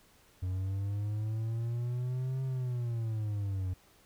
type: linear two-way sweep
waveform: triangle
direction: up then down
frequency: 90.6 to 133 to 90.6 Hz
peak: -29 dBFS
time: 0.42-3.74 s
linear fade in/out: 10 ms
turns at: 2.43 s
effects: pink hiss -63 dBFS RMS until 4.05 s